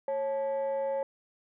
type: tone pair together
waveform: sine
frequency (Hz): 547 / 868.3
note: C#5 / A5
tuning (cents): -23 / -23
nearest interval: minor sixth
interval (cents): 800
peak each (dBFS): -27 / -35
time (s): 0.08-1.03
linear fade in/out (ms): 2
effects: tanh soft clip ceiling -25 dBFS